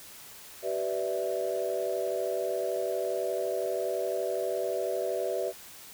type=chord; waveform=sine; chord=E minor seventh; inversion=first; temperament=equal with one note detuned; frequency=382.8 / 493.9 / 587.3 / 659.3 Hz; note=G4 / B4 / D5 / E5; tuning=-41 / 0 / 0 / 0 cents; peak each=-33 dBFS; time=0.62-5.53 s; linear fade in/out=50 ms; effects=tanh soft clip ceiling -19 dBFS + white hiss -48 dBFS RMS until 5.93 s